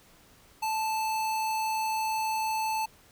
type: tone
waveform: square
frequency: 877 Hz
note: A5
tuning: 6 cents flat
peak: -28 dBFS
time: 0.62-2.86 s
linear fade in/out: 10 ms
effects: pink hiss -58 dBFS RMS until 3.11 s